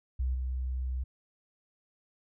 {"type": "tone with level steps", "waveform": "sine", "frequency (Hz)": 63.8, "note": "C2", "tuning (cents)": -43, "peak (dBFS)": [-27, -30], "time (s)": [0.19, 1.04], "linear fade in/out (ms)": 10, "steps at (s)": 0.34, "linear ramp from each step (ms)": 10, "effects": []}